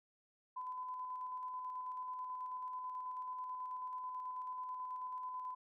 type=tone with tremolo; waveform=sine; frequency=1010 Hz; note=B5; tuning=39 cents sharp; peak=-40 dBFS; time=0.56-5.55 s; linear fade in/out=10 ms; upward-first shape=square; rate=9.2 Hz; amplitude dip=25%; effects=none